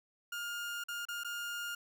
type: tone with dropouts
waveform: 30% pulse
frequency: 1414 Hz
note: F6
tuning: 21 cents sharp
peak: -35 dBFS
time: 0.32-1.75 s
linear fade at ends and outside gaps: 5 ms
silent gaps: 0.839-0.884 / 1.053-1.085 / 1.236-1.246 s
effects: none